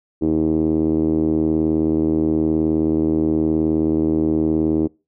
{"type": "tone with low-pass filter", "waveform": "5% pulse", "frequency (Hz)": 79, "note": "D#2", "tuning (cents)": 27, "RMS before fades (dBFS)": -18, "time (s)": [0.21, 4.88], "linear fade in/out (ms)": 20, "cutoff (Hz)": 330, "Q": 4.3, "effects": ["noise-tail reverb RT60 0.3 s tail -25 dB re dry"]}